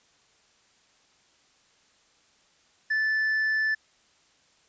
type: tone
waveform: triangle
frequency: 1752 Hz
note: A6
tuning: 8 cents flat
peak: -21 dBFS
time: 2.9-3.75 s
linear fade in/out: 10 ms
effects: white hiss -63 dBFS RMS until 4.68 s + resampled to 16000 Hz